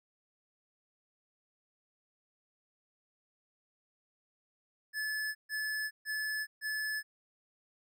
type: tone bursts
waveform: square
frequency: 1726 Hz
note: A6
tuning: 34 cents flat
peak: -34 dBFS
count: 4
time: 4.93-7.03 s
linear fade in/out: 50 ms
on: 420 ms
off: 140 ms
effects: none